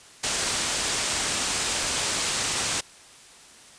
white low-pass noise, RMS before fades -27 dBFS, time 0.23-2.81 s, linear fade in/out 10 ms, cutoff 9200 Hz, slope 48 dB/octave, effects white hiss -49 dBFS RMS until 3.78 s + resampled to 22050 Hz

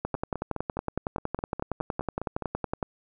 two click trains, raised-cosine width 1 ms, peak -18 / -14 dBFS, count 12 / 31, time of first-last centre 0.15-2.423 / 0.05-2.828 s, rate 4.84 / 10.8 Hz, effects none

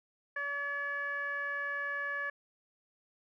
15% pulse tone with low-pass filter, 570 Hz, C#5, 48 cents sharp, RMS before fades -36 dBFS, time 0.36-2.3 s, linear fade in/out 5 ms, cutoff 1700 Hz, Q 5.3, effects none

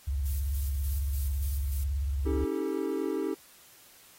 sine tone with vibrato, 69.3 Hz, C#2, in tune, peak -27 dBFS, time 0.07-2.45 s, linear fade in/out 10 ms, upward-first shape sine, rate 18 Hz, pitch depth 180 cents each way
violet noise with tremolo, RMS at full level -41 dBFS, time 0.25-1.84 s, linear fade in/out 10 ms, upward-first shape square, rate 3.4 Hz, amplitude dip 50%
triangle chord, A dominant seventh, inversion first, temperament equal with one note detuned, 277.2 / 321.5 / 392 / 440 Hz, C#4 / E4 / G4 / A4, 0 / -43 / 0 / 0 cents, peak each -33 / -31 / -31 / -34 dBFS, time 2.25-3.35 s, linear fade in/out 20 ms
effects white hiss -56 dBFS RMS until 4.18 s + AAC 48 kbps

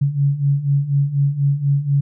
sine beating tone pair, 138.59 / 142.69 Hz, C#3 / D3, 0 / -50 cents, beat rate 4.1 Hz, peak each -20 / -16 dBFS, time 0.01-2.01 s, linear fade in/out 10 ms, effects none

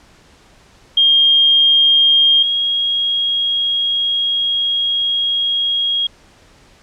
sine tone pair in turn, 3223 / 3279 Hz, G7 / G#7, +47 / -23 cents, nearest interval unison, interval 30 cents, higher second, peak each -8 / -14 dBFS, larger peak first, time 0.97-2.43 / 2.43-6.07 s, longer second, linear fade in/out 5 ms, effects pink hiss -48 dBFS RMS until 6.82 s + low-pass 7000 Hz 12 dB/octave

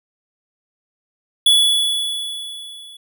square tone with level ramp, 3414 Hz, G#7, 47 cents sharp, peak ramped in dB -9 to -38 dBFS, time 1.46-2.97 s, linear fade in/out 5 ms, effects none

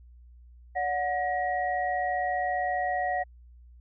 sine tone cluster, 575 / 730 / 1901 Hz, D5 / F#5 / A#6, -37 / -24 / +33 cents, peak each -34 / -27 / -33 dBFS, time 0.75-3.24 s, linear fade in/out 20 ms, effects added 60 Hz sine -49 dBFS peak until 3.8 s

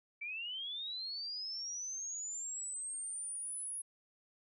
sine linear sweep, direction up, 2292 to 10548 Hz, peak -39 dBFS, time 0.21-3.82 s, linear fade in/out 10 ms, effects none

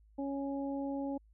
harmonic tone, 277.2 Hz, C#4, in tune, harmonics 1 / 2 / 3, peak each -35 / -41 / -45 dBFS, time 0.18-1.18 s, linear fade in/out 10 ms, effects added 53 Hz sine -60 dBFS peak until 1.33 s

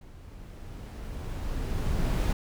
brown noise with level ramp, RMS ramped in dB -48 to -24 dBFS, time 0.01-2.33 s, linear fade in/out 5 ms, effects none

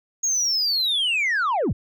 sine linear sweep, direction down, 6645 to 49 Hz, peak -17 dBFS, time 0.23-1.73 s, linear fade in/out 10 ms, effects tanh soft clip ceiling -18 dBFS

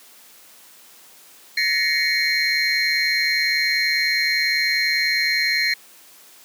triangle tone cluster, 1724 / 1880 / 2071 / 2221 / 4184 Hz, A6 / A#6 / C7 / C#7 / C8, -36 / +14 / -18 / +3 / -1 cents, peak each -28 / -22 / -27 / -21 / -21 dBFS, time 1.57-5.74 s, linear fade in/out 5 ms, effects white hiss -48 dBFS RMS until 6.44 s + high-pass 200 Hz 12 dB/octave

